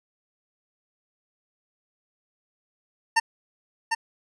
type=tone with echo; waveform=25% pulse; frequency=907 Hz; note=A#5; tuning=48 cents flat; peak=-13 dBFS; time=3.16-3.2 s; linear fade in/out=10 ms; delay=750 ms; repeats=1; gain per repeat=-5 dB; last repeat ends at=3.95 s; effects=resampled to 22050 Hz